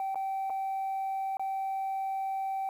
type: tone with dropouts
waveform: sine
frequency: 774 Hz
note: G5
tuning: 22 cents flat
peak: -28 dBFS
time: 0-2.69 s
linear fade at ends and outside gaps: 1 ms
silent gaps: 0.146-0.156 / 0.498-0.502 / 1.37-1.395 s
effects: tanh soft clip ceiling -28 dBFS + 10-bit